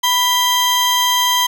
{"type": "tone pair together", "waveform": "35% pulse", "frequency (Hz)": [987.8, 3163], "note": ["B5", "G7"], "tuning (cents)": [0, 15], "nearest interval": "octave + minor sixth", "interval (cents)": 2015, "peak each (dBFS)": -14, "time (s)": [0.03, 1.47], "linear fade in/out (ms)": 10, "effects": []}